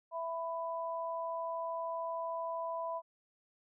sine tone pair together, 662 / 995 Hz, E5 / B5, +7 / +13 cents, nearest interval perfect fifth, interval 706 cents, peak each -38 / -38 dBFS, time 0.11-3.02 s, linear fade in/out 50 ms, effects none

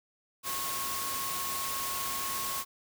sine tone in noise, 1092 Hz, C#6, 26 cents flat, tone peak -37 dBFS, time 0.43-2.65 s, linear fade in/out 50 ms, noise white, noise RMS -35 dBFS, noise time 0.43-2.65 s, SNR -5 dB, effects none

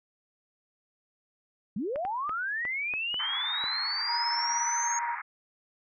sine linear sweep, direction up, 171.6 to 6610 Hz, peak -29 dBFS, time 1.76-4.99 s, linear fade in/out 5 ms
clicks, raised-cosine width 0.5 ms, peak -24 dBFS, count 7, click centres 1.959 / 2.051 / 2.294 / 2.652 / 2.938 / 3.143 / 3.64 s
white band-pass noise, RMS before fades -37 dBFS, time 3.19-5.22 s, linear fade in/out 10 ms, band 820 to 2200 Hz, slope 96 dB/octave
sine tone with tremolo, 944 Hz, A#5, 22 cents sharp, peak -28 dBFS, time 4.08-5.16 s, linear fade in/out 20 ms, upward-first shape sine, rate 17 Hz, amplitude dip 35%
effects none

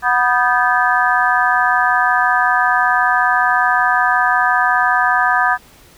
harmonic tone with a mistuned harmonic, 245.8 Hz, B3, 8 cents flat, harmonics 3 / 4 / 5 / 6 / 7, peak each -18 / -18 / -18 / -18 / -18 dBFS, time 0.02-5.58 s, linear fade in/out 50 ms, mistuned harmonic 6, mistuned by +92 cents, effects pink hiss -46 dBFS RMS until 5.97 s

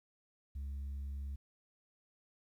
sine tone, 69.3 Hz, C#2, in tune, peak -36 dBFS, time 0.55-1.36 s, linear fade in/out 10 ms, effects tanh soft clip ceiling -38 dBFS + 12-bit

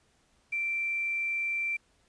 sine tone with quantisation, 2349 Hz, D7, in tune, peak -28 dBFS, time 0.52-1.77 s, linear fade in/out 10 ms, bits 9, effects pink hiss -68 dBFS RMS until 2.08 s + resampled to 22050 Hz

